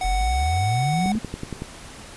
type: tone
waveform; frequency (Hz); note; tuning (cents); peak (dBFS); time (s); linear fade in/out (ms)
square; 743; F#5; +7; -24; 0.01-1.12; 2
type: exponential sweep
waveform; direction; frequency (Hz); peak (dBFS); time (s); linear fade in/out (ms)
sine; up; 40.98 to 230; -20; 0.04-1.19; 10
type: click train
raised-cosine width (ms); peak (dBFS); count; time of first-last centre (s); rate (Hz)
3; -16; 7; 1.06-1.621; 10.7
effects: pink hiss -41 dBFS RMS until 2.16 s + resampled to 24000 Hz